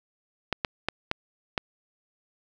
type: clicks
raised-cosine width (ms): 0.3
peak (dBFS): -9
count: 5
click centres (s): 0.527 / 0.648 / 0.886 / 1.114 / 1.578
effects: none